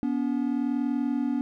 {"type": "tone pair together", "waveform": "triangle", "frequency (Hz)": [244.5, 285.2], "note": ["B3", "C#4"], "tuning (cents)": [-17, 49], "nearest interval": "minor third", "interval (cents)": 266, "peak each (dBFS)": -25, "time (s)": [0.03, 1.41], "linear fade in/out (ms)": 0, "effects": []}